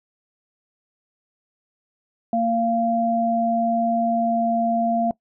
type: tone pair together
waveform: sine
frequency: 230.3 / 690 Hz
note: A#3 / F5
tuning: -21 / -21 cents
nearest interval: octave + perfect fifth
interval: 1900 cents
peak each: -22 / -20 dBFS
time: 2.33-5.11 s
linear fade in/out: 2 ms
effects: noise-tail reverb RT60 0.1 s tail -21 dB re dry